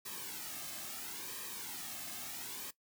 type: noise with flanger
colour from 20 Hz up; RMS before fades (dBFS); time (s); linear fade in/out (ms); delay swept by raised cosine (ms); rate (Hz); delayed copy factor
white; -44; 0.05-2.71; 10; 1.4 to 2.12; 0.74; -0.7
effects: noise-tail reverb RT60 0.1 s tail -18 dB re dry